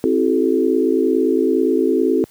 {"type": "tone cluster", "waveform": "sine", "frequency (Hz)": [264.8, 327, 376.6, 434.3], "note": ["C4", "E4", "F#4", "A4"], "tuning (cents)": [21, -14, 31, -23], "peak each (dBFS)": -19, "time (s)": [0.04, 2.24], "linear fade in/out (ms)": 0, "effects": ["white hiss -51 dBFS RMS until 2.3 s", "high-pass 80 Hz 12 dB/octave"]}